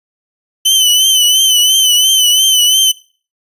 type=tone with vibrato; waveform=sawtooth; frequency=3036 Hz; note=F#7; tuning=44 cents sharp; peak=-4 dBFS; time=0.65-2.92 s; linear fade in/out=10 ms; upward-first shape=triangle; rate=2.9 Hz; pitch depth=69 cents each way; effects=noise-tail reverb RT60 0.4 s tail -21 dB re dry + resampled to 32000 Hz